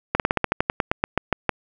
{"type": "slowing click train", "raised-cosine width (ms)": 0.5, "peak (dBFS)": -3, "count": 15, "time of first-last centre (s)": [0.15, 1.493], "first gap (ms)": 48, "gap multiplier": 1.1, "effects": []}